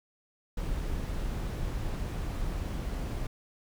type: noise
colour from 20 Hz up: brown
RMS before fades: -33 dBFS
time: 0.57-3.27 s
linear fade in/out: 5 ms
effects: none